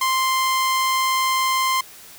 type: tone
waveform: sawtooth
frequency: 1046.5 Hz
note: C6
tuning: in tune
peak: -14 dBFS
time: 0.01-1.81 s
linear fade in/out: 5 ms
effects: white hiss -43 dBFS RMS until 2.18 s